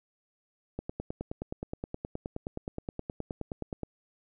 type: click train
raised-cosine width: 2 ms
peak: -21 dBFS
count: 30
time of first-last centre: 0.79-3.833 s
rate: 9.53 Hz
effects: none